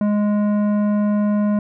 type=tone with tanh clipping; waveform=triangle; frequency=207.7 Hz; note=G#3; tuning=in tune; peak=-17 dBFS; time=0.01-1.59 s; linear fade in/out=2 ms; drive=16 dB; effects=none